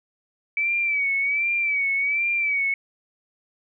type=tone with vibrato; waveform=sine; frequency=2292 Hz; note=D7; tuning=43 cents flat; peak=-20 dBFS; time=0.57-2.74 s; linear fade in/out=2 ms; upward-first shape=sine; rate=1.3 Hz; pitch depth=71 cents each way; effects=none